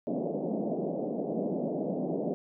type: band-pass noise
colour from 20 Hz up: pink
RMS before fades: -32 dBFS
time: 0.07-2.34 s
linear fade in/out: 0 ms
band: 170 to 680 Hz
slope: 48 dB/octave
effects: none